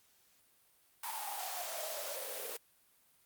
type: noise with high-pass filter sweep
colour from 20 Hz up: white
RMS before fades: -41 dBFS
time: 1.03-2.57 s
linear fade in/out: 5 ms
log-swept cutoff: 910 to 460 Hz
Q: 9.2
effects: white hiss -69 dBFS RMS until 3.25 s + Opus 48 kbps